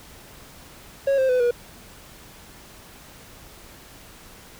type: tone with pitch steps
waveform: triangle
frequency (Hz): 550 / 526.1 / 503.2 / 481.3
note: C#5 / C5 / B4 / B4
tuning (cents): -14 / +9 / +32 / -45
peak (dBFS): -15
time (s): 1.07-1.51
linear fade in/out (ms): 5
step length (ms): 110
effects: pink hiss -46 dBFS RMS until 4.59 s